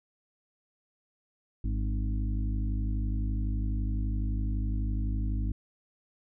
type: harmonic tone with a mistuned harmonic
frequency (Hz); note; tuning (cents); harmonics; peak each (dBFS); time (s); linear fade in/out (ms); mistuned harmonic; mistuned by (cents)
51.91; G#1; 0; 1 / 2 / 4 / 5 / 6; -28 / -34 / -40 / -42 / -44; 1.64-5.52; 5; 5; +36
effects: none